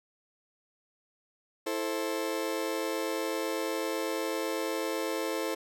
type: chord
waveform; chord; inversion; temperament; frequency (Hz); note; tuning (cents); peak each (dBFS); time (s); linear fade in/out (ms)
35% pulse; A minor; second; just; 330 / 440 / 528; E4 / A4 / C5; +2 / 0 / +16; -33; 1.66-5.55; 10
effects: none